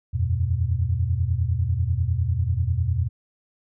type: chord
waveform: sine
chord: E suspended second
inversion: none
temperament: equal with one note detuned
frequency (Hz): 82.41 / 92.5 / 121.14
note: E2 / F#2 / B2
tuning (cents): 0 / 0 / -33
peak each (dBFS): -24 / -24 / -25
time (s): 0.13-3.09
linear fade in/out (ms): 20
effects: none